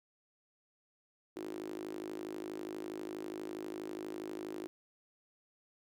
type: tone with high-pass filter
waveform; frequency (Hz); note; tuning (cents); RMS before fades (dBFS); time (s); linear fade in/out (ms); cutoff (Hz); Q
sawtooth; 52.3; G#1; +13; -43; 1.36-4.67; 0; 340; 8.4
effects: none